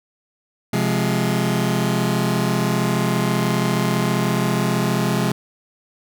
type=chord; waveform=sawtooth; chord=F minor; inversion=second; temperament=just; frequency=130.96 / 174.61 / 209.5 Hz; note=C3 / F3 / Ab3; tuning=+2 / 0 / +15 cents; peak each=-18 dBFS; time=0.73-5.32 s; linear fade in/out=5 ms; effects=none